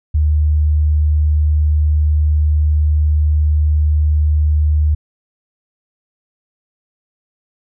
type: tone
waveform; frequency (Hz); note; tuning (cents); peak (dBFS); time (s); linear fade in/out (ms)
sine; 75.7; D#2; -47; -10; 0.14-4.95; 10
effects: none